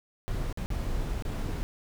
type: noise with dropouts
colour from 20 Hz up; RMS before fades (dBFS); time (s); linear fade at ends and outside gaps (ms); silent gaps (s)
brown; -31; 0.28-1.63; 0; 0.527-0.574 / 0.66-0.703 / 1.223-1.251
effects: none